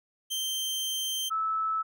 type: tone pair in turn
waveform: sawtooth / sine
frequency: 3136 / 1306.8 Hz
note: G7 / E6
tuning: 0 / -15 cents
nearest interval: octave + minor third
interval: 1515 cents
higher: first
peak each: -26 dBFS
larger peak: neither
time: 0.3-1.3 / 1.3-1.83 s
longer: first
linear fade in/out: 20 ms
effects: none